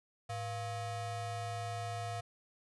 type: ring-modulated tone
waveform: square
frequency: 295.7 Hz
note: D4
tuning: 12 cents sharp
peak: -35 dBFS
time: 0.29-2.21 s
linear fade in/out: 10 ms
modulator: 403 Hz
effects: resampled to 24000 Hz